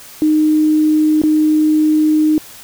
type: tone with dropouts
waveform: sine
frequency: 307.9 Hz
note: D#4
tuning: 18 cents flat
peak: -9 dBFS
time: 0.22-2.38 s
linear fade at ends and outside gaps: 1 ms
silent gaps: 1.217-1.236 s
effects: white hiss -37 dBFS RMS until 2.63 s